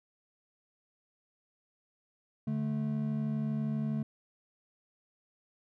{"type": "tone pair together", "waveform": "triangle", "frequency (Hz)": [145.43, 217.9], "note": ["D3", "A3"], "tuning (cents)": [-17, -17], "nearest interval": "perfect fifth", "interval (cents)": 700, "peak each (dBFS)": [-32, -30], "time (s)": [2.47, 4.03], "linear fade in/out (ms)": 5, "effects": []}